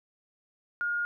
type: tone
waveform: sine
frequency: 1425 Hz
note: F6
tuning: 34 cents sharp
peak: -27 dBFS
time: 0.81-1.05 s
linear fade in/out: 0 ms
effects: none